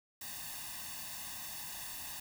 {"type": "noise with comb filter", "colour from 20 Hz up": "white", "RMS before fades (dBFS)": -44, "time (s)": [0.21, 2.2], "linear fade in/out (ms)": 5, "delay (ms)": 1.1, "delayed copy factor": 0.9, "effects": []}